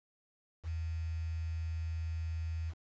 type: tone with quantisation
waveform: sine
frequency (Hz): 81.6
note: E2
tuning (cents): -17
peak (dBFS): -34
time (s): 0.63-2.74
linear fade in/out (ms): 50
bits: 9
effects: resampled to 16000 Hz